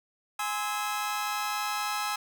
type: chord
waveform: sawtooth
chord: Ab augmented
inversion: none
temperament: just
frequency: 830.6 / 1038.3 / 1297.8 Hz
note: Ab5 / C6 / E6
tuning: 0 / -14 / -27 cents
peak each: -29 / -33 / -29 dBFS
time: 0.39-2.16 s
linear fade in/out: 5 ms
effects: none